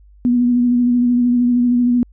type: tone with vibrato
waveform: sine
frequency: 243.8 Hz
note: B3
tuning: 22 cents flat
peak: -11 dBFS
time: 0.25-2.03 s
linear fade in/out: 0 ms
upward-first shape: sine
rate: 13 Hz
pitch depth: 25 cents each way
effects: added 50 Hz sine -43 dBFS peak until 2.12 s